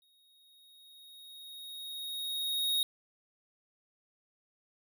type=tone with exponential growth; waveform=square; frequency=3753 Hz; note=A#7; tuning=11 cents sharp; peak=-27 dBFS; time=0.02-2.83 s; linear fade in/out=1 ms; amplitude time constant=610 ms; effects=none